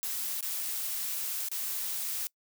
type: noise with dropouts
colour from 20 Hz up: blue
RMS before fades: -34 dBFS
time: 0.03-2.27 s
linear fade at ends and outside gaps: 0 ms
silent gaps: 0.408-0.427 / 1.486-1.515 s
effects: noise-tail reverb RT60 0.1 s tail -24 dB re dry